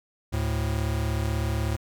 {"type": "tone pair together", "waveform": "square", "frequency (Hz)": [73.69, 110], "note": ["D2", "A2"], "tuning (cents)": [6, 0], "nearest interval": "perfect fifth", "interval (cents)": 694, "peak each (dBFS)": -28, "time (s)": [0.32, 1.77], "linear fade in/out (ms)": 20, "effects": []}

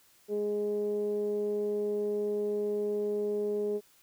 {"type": "tone with low-pass filter", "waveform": "15% pulse", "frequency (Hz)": 207.7, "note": "G#3", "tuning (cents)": 0, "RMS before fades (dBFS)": -31, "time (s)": [0.28, 3.81], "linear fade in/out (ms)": 50, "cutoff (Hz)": 430, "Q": 4.7, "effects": ["white hiss -63 dBFS RMS until 4.02 s"]}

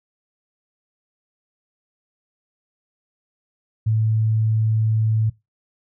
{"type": "tone", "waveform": "sine", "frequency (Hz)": 110, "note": "A2", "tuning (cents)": 0, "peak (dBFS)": -16, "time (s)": [3.86, 5.3], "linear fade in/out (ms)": 10, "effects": ["noise-tail reverb RT60 0.2 s tail -20 dB re dry"]}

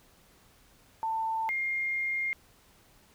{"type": "tone pair in turn", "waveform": "sine", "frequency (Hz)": [892, 2122], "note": ["A5", "C7"], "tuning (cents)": [23, 24], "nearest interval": "octave + minor third", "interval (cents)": 1501, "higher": "second", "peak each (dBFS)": -28, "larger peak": "neither", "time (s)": [[1.03, 1.49], [1.49, 2.33]], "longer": "second", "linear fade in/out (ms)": 0, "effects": ["pink hiss -61 dBFS RMS until 3.14 s"]}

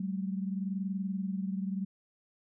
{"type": "tone pair together", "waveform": "sine", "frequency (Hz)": [190, 210.8], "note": ["F#3", "G#3"], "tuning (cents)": [46, 26], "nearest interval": "major second", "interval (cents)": 180, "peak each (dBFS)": [-32, -38], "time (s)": [0, 1.85], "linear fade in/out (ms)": 5, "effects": []}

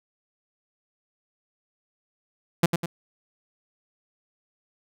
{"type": "tone with echo", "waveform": "sawtooth", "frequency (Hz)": 169.8, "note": "F3", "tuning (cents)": -48, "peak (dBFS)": -11, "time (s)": [2.63, 2.66], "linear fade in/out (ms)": 5, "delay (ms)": 100, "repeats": 2, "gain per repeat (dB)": -6, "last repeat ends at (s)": 2.86, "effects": []}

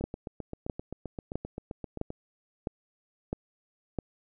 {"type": "two click trains", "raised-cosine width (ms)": 2, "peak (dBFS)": [-23, -17], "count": [17, 7], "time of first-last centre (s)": [[0.01, 2.104], [0.04, 3.987]], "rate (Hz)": [7.64, 1.52], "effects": []}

